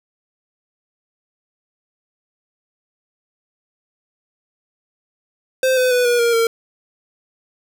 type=tone with pitch steps; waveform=square; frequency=520 / 507 / 494.2 / 481.8 / 469.7 / 457.9 Hz; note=C5 / B4 / B4 / B4 / A#4 / A#4; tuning=-11 / +45 / +1 / -43 / +13 / -31 cents; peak=-14 dBFS; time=5.63-6.47 s; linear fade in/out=2 ms; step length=140 ms; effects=none